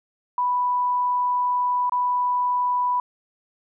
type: tone with dropouts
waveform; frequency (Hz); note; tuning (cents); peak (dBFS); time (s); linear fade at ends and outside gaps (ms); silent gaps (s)
sine; 987.8; B5; 0; -19; 0.38-3; 2; 1.896-1.921
effects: none